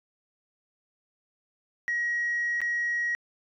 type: tone with dropouts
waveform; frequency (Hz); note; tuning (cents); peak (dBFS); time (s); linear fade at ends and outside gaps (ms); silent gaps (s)
sine; 1900; A#6; +33; -24; 1.88-3.15; 0; 2.605-2.616
effects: tanh soft clip ceiling -22 dBFS